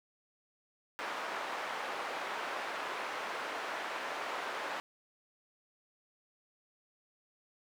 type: band-pass noise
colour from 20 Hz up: white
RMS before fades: -39 dBFS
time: 0.99-4.8 s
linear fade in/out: 0 ms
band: 500 to 1500 Hz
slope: 12 dB/octave
effects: none